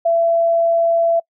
sine tone, 671 Hz, E5, 31 cents sharp, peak -12 dBFS, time 0.05-1.2 s, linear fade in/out 10 ms, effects noise-tail reverb RT60 0.1 s tail -26 dB re dry

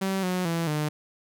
sawtooth tone with pitch steps, 192.2 / 182.4 / 167 / 151.1 Hz, G3 / F#3 / E3 / D3, -34 / -24 / +23 / +50 cents, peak -21 dBFS, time 0.01-0.89 s, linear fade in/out 10 ms, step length 220 ms, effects none

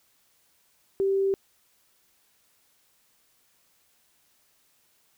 sine tone, 389.9 Hz, G4, 9 cents flat, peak -21 dBFS, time 1-1.34 s, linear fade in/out 0 ms, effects white hiss -66 dBFS RMS until 5.17 s

